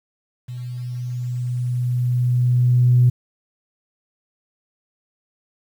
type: tone with level ramp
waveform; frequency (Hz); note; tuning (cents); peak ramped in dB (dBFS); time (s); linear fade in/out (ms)
sine; 123.5; B2; 0; -28 to -9; 0.48-3.1; 10
effects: tanh soft clip ceiling -5 dBFS + 8-bit